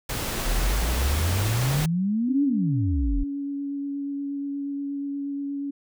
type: noise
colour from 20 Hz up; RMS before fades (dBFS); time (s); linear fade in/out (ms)
pink; -29; 0.09-1.86; 5
type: exponential two-way sweep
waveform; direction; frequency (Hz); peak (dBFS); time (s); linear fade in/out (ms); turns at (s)
sine; up then down; 36.39 to 293.7 to 36.39; -21; 0.45-3.24; 10; 2.44
type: tone with vibrato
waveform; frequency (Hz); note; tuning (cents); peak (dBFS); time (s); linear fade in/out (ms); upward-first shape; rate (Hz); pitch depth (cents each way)
sine; 281.3; C#4; +26; -27; 2.28-5.71; 10; sine; 8.4; 10
effects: none